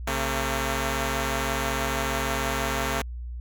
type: tone pair together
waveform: 5% pulse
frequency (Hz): 134.6 / 226.4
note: C3 / A3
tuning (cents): +49 / +50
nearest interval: major sixth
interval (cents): 901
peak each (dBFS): -17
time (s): 0.07-3.02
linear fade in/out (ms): 5
effects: added 60 Hz sine -32 dBFS peak until 3.4 s